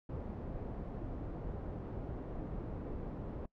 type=low-pass noise; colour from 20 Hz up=pink; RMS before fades=-42 dBFS; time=0.09-3.46 s; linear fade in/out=5 ms; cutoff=560 Hz; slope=12 dB/octave; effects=noise-tail reverb RT60 0.1 s tail -23 dB re dry